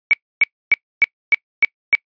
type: tone bursts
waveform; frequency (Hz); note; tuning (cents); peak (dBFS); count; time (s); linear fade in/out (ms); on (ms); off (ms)
sine; 2269; C#7; +40; -8; 7; 0.11-1.951; 0; 23; 280
effects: noise-tail reverb RT60 0.1 s tail -26 dB re dry + resampled to 11025 Hz